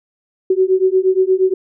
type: beating tone pair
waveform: sine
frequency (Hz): 371.7 / 380.2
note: F#4 / F#4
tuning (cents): +8 / +47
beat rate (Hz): 8.5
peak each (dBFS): -14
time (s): 0.5-1.54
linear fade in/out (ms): 5
effects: none